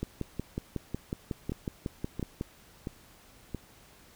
two click trains, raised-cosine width 3 ms, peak -21 / -19 dBFS, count 4 / 14, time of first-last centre 1.52-3.547 / 0.03-2.411 s, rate 1.48 / 5.46 Hz, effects pink hiss -57 dBFS RMS until 4.15 s

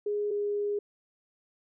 sine tone pair in turn, 414.2 / 410.9 Hz, G#4 / G#4, -5 / -18 cents, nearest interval unison, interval 13 cents, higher first, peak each -27 dBFS, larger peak neither, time 0.06-0.31 / 0.31-0.79 s, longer second, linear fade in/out 5 ms, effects none

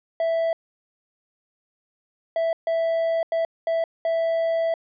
triangle tone bursts at uneven times, 659.3 Hz, E5, in tune, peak -18 dBFS, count 6, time 0.2-0.53 / 2.36-2.53 / 2.67-3.23 / 3.32-3.45 / 3.67-3.84 / 4.05-4.74 s, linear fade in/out 2 ms, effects resampled to 11025 Hz

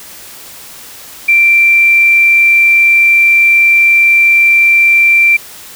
sine tone, 2354 Hz, D7, 3 cents sharp, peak -4 dBFS, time 1.28-5.37 s, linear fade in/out 10 ms, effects white hiss -32 dBFS RMS until 5.75 s

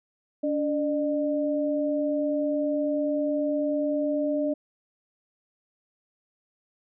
sine tone pair together, 288 / 602.7 Hz, D4 / D5, -34 / +45 cents, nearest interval octave + minor second, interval 1279 cents, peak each -26 dBFS, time 0.43-4.54 s, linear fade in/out 10 ms, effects none

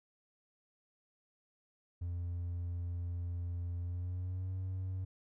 triangle tone with pitch glide, 87.31 to 93.58 Hz, F2 to F#2, 0 to +20 cents, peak -33 dBFS, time 2.01-5.05 s, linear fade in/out 10 ms, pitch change +120 cents, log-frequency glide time 3.8-4.52 s, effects tanh soft clip ceiling -30 dBFS

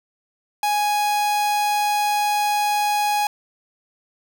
45% pulse tone, 831 Hz, G#5, 1 cent sharp, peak -18 dBFS, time 0.63-3.27 s, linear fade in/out 2 ms, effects none

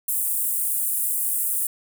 pink high-pass noise, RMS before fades -24 dBFS, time 0.08-1.67 s, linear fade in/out 5 ms, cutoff 8700 Hz, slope 48 dB/octave, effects none

